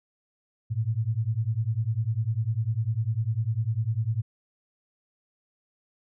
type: beating tone pair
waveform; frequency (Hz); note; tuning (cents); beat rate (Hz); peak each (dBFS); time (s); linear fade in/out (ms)
sine; 106.8 / 116.8; G#2 / A#2; +49 / +4; 10; -27; 0.7-4.22; 20
effects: none